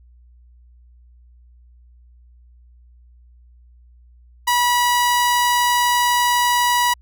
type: tone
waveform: sawtooth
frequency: 972 Hz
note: B5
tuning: 28 cents flat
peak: -11 dBFS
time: 4.47-6.94 s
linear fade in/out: 10 ms
effects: added 60 Hz sine -46 dBFS peak until 7.01 s